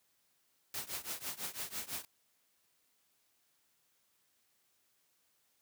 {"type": "noise with tremolo", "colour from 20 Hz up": "white", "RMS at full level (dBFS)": -38, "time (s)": [0.74, 2.05], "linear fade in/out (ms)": 2, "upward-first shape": "triangle", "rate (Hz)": 6, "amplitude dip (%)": 95, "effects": ["white hiss -75 dBFS RMS until 5.61 s", "high-pass 60 Hz 12 dB/octave"]}